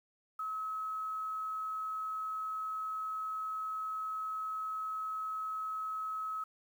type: tone with quantisation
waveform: sine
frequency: 1285 Hz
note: E6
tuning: 45 cents flat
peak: -35 dBFS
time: 0.39-6.44 s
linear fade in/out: 5 ms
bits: 10
effects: none